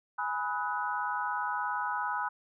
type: chord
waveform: sine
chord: G# minor seventh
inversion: none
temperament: equal with one note detuned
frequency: 830.6 / 987.8 / 1269.9 / 1480 Hz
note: G#5 / B5 / D#6 / F#6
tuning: 0 / 0 / +35 / 0 cents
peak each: -36 / -34 / -36 / -36 dBFS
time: 0.18-2.29 s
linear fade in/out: 10 ms
effects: none